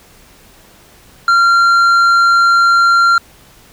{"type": "tone with tanh clipping", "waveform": "triangle", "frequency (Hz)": 1380, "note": "F6", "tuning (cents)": -21, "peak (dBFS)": -8, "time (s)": [1.28, 3.18], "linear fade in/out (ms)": 2, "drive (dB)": 11, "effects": ["pink hiss -44 dBFS RMS until 3.72 s"]}